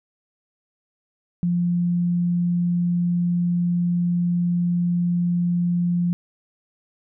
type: tone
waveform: sine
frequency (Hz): 174.61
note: F3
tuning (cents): 0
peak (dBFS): -18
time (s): 1.43-6.13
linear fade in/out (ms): 0
effects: none